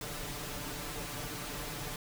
pink noise with comb filter, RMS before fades -40 dBFS, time 0.01-1.96 s, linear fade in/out 2 ms, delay 6.8 ms, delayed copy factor +1, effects none

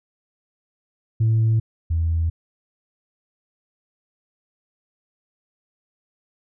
sine tone pair in turn, 111.7 / 82.19 Hz, A2 / E2, +27 / -5 cents, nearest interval perfect fourth, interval 532 cents, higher first, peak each -13 / -17 dBFS, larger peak first, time 1.2-1.6 / 1.9-2.3 s, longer neither, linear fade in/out 10 ms, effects tanh soft clip ceiling -13 dBFS

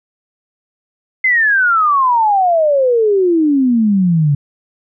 sine exponential sweep, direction down, 2093 to 139.6 Hz, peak -9 dBFS, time 1.24-4.35 s, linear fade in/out 5 ms, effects none

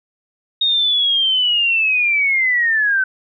sine linear sweep, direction down, 3729 to 1511 Hz, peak -13 dBFS, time 0.61-3.04 s, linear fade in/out 5 ms, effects none

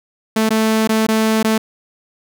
sawtooth tone with dropouts, 220 Hz, A3, in tune, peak -9 dBFS, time 0.36-1.58 s, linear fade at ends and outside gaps 5 ms, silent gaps 0.492-0.505 / 0.875-0.891 / 1.068-1.085 / 1.429-1.444 s, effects none

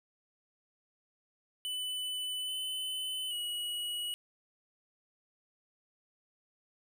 square tone with pitch steps, 2998 / 3026 / 2916 Hz, F#7 / F#7 / F#7, +22 / +38 / -26 cents, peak -35 dBFS, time 1.65-4.14 s, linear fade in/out 0 ms, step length 830 ms, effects none

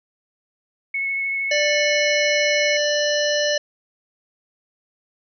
sine tone with vibrato, 2197 Hz, C#7, 16 cents flat, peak -21 dBFS, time 0.94-2.77 s, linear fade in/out 5 ms, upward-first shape triangle, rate 13 Hz, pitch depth 12 cents each way
harmonic tone, 591 Hz, D5, 11 cents sharp, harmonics 1 / 3 / 5 / 7 / 9 / 10, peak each -20 / -25 / -27 / -28 / -30 / -30 dBFS, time 1.51-3.58 s, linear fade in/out 5 ms
effects none

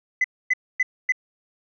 sine tone bursts, 2015 Hz, B6, 34 cents sharp, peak -15 dBFS, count 4, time 0.21-1.122 s, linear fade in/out 5 ms, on 33 ms, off 260 ms, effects tanh soft clip ceiling -13 dBFS

